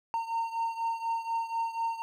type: beating tone pair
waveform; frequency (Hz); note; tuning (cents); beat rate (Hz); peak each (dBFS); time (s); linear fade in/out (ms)
triangle; 914 / 918.1; A#5 / A#5; -34 / -27; 4.1; -29 / -33; 0.14-2.02; 0
effects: none